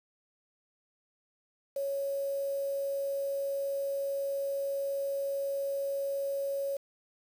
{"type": "tone with quantisation", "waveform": "sine", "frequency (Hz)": 554.4, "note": "C#5", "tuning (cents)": 0, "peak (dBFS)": -30, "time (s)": [1.76, 6.77], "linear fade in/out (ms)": 5, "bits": 8, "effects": []}